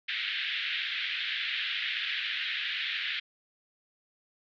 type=band-pass noise; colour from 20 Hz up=white; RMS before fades=-33 dBFS; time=0.08-3.2 s; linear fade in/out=10 ms; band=1600 to 3700 Hz; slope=48 dB/octave; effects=none